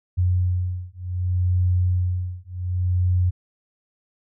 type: beating tone pair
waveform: sine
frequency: 90 / 90.66 Hz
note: F#2 / F#2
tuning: -47 / -35 cents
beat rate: 0.66 Hz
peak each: -22 dBFS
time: 0.17-3.31 s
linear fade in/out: 20 ms
effects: none